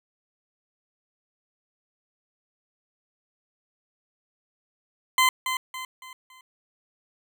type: tone with echo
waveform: 20% pulse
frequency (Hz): 1031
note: C6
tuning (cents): -26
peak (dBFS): -12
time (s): 5.18-5.29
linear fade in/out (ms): 2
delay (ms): 280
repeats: 4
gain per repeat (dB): -8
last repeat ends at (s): 6.41
effects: none